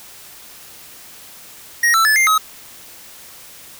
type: tone with pitch steps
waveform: square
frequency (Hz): 1879 / 1330 / 1735 / 2105 / 1274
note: A#6 / E6 / A6 / C7 / D#6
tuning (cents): +13 / +15 / -25 / +10 / +41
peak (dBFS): -12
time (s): 1.83-2.38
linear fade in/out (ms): 5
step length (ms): 110
effects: white hiss -40 dBFS RMS until 3.79 s